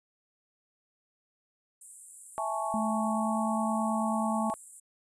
white high-pass noise, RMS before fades -43 dBFS, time 1.81-4.8 s, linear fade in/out 5 ms, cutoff 7600 Hz, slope 96 dB/octave
sine chord, A major seventh, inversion second, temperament equal, 659.3 / 830.6 / 880 / 1108.7 Hz, E5 / G#5 / A5 / C#6, 0 / 0 / 0 / 0 cents, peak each -35 dBFS, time 2.38-4.54 s, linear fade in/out 0 ms
sine tone with pitch glide, 217.8 to 220.5 Hz, A3 to A3, -17 to +4 cents, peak -29 dBFS, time 2.74-4.5 s, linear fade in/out 0 ms, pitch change +21 cents, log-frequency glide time 3.11-3.38 s
effects resampled to 22050 Hz

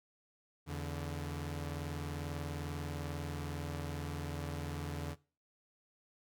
sawtooth tone pair together, 82.41 / 144.58 Hz, E2 / D3, 0 / -27 cents, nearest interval minor seventh, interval 973 cents, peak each -37 / -37 dBFS, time 0.66-5.16 s, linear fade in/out 50 ms, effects noise-tail reverb RT60 0.4 s tail -22 dB re dry

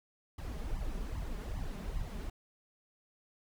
brown noise with flanger, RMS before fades -38 dBFS, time 0.38-2.3 s, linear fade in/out 5 ms, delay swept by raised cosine 0.98 to 4.98 ms, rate 2.5 Hz, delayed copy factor +0.8, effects none

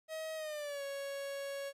45% pulse tone with pitch glide, 635 to 556 Hz, D#5 to C#5, +35 to +5 cents, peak -39 dBFS, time 0.08-1.73 s, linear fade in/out 50 ms, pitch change -230 cents, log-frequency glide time 0.36-0.83 s, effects resampled to 32000 Hz + 13-bit

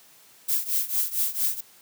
violet noise with tremolo, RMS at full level -22 dBFS, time 0.48-1.61 s, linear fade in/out 10 ms, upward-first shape triangle, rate 4.4 Hz, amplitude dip 90%, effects white hiss -54 dBFS RMS until 1.81 s + high-pass 100 Hz 12 dB/octave

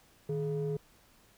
triangle ring-modulated tone, 133.7 Hz, C3, 38 cents sharp, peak -25 dBFS, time 0.29-0.77 s, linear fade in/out 5 ms, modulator 288 Hz, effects tanh soft clip ceiling -21 dBFS + pink hiss -63 dBFS RMS until 1.37 s

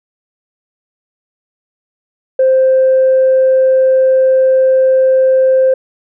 sine tone, 523.3 Hz, C5, in tune, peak -5 dBFS, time 2.39-5.74 s, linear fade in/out 5 ms, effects tanh soft clip ceiling -3 dBFS

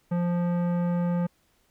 sine tone with tanh clipping, 174.61 Hz, F3, in tune, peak -25 dBFS, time 0.11-1.27 s, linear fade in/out 10 ms, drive 15 dB, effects pink hiss -67 dBFS RMS until 1.7 s

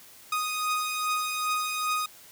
sawtooth beating tone pair, 1244.5 / 1247 Hz, D#6 / D#6, 0 / +3 cents, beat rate 2.5 Hz, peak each -24 / -30 dBFS, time 0.32-2.06 s, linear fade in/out 5 ms, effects white hiss -51 dBFS RMS until 2.31 s + high-pass 60 Hz 12 dB/octave

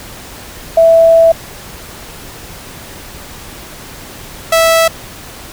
sine / sawtooth tone pair in turn, 659.3 / 656 Hz, E5 / E5, 0 / -9 cents, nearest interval unison, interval 9 cents, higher first, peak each -3 dBFS, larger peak neither, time 0.77-1.32 / 4.52-4.88 s, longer first, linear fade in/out 5 ms, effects pink hiss -31 dBFS RMS until 5.52 s

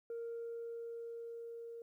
sine tone with level ramp, 464.7 Hz, A#4, 5 cents flat, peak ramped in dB -38 to -45 dBFS, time 0.1-1.82 s, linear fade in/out 2 ms, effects tanh soft clip ceiling -38 dBFS + 13-bit

